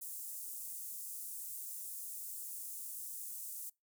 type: high-pass noise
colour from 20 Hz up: pink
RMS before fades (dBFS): -45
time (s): 0.01-3.7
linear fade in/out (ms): 10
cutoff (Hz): 8400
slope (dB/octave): 24
effects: noise-tail reverb RT60 0.2 s tail -24 dB re dry